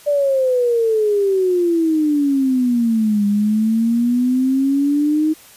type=exponential two-way sweep; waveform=sine; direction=down then up; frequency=590 to 202.4 to 314.7 Hz; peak=-13 dBFS; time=0.06-5.34 s; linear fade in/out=20 ms; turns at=3.26 s; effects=white hiss -44 dBFS RMS until 5.56 s + resampled to 32000 Hz